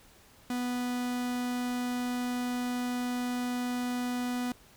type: tone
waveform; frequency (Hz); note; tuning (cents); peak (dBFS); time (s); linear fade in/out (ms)
45% pulse; 246.6; B3; -2; -30; 0.5-4.52; 2
effects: pink hiss -58 dBFS RMS until 4.76 s